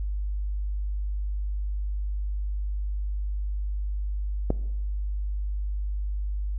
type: click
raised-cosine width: 2 ms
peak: -10 dBFS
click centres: 4.504 s
effects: noise-tail reverb RT60 1.0 s tail -19 dB re dry + added 50 Hz sine -26 dBFS peak until 6.58 s

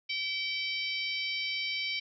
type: harmonic tone with a mistuned harmonic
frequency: 774 Hz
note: G5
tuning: 22 cents flat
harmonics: 3 / 4 / 5 / 6 / 7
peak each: -34 / -37 / -40 / -39 / -42 dBFS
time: 0.09-2 s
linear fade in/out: 10 ms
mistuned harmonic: 3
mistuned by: -16 cents
effects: none

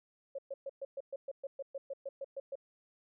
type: tone bursts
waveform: sine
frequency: 548 Hz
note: C#5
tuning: 20 cents flat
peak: -37 dBFS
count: 15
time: 0.35-2.555 s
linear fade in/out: 5 ms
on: 35 ms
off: 120 ms
effects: none

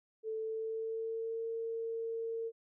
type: tone with pitch glide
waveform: sine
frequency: 440.6 to 455.1 Hz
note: A4 to A#4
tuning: +2 to -42 cents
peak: -35 dBFS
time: 0.23-2.52 s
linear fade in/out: 50 ms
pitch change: +56 cents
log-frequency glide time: 0.36-1.46 s
effects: none

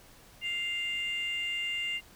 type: tone pair together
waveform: sine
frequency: 2097 / 2795 Hz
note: C7 / F7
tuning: +3 / +1 cents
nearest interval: perfect fourth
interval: 498 cents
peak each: -33 / -31 dBFS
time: 0.41-2.01 s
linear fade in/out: 50 ms
effects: tanh soft clip ceiling -26 dBFS + pink hiss -56 dBFS RMS until 2.15 s

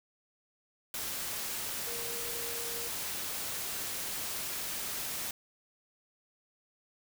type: tone in noise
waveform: sine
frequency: 470 Hz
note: A#4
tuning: 14 cents sharp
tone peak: -44 dBFS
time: 1.87-2.88 s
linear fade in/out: 2 ms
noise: white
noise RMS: -37 dBFS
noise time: 0.94-5.31 s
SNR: -10 dB
effects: none

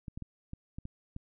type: clicks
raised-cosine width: 5 ms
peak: -28 dBFS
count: 7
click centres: 0.082 / 0.175 / 0.223 / 0.534 / 0.785 / 0.854 / 1.164 s
effects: none

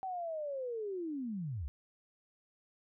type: linear sweep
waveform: sine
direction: down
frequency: 770 to 59.3 Hz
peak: -36 dBFS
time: 0.03-1.68 s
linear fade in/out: 0 ms
effects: none

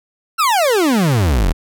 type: exponential sweep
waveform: 40% pulse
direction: down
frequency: 1396.9 to 36.71 Hz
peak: -11 dBFS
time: 0.38-1.53 s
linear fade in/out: 20 ms
effects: none

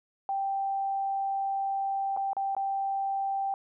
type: tone with dropouts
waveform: sine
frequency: 784 Hz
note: G5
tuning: in tune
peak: -27 dBFS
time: 0.29-3.54 s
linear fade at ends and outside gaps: 1 ms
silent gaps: 2.165-2.172 / 2.332-2.367 / 2.55-2.566 s
effects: none

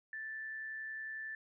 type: tone with amplitude modulation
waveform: sine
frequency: 1760 Hz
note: A6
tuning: in tune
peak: -39 dBFS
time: 0.13-1.35 s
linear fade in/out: 2 ms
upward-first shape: sine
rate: 131 Hz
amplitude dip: 30%
effects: none

